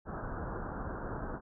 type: low-pass noise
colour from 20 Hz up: pink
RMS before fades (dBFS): -39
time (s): 0.05-1.41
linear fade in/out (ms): 50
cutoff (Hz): 1600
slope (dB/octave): 96
effects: none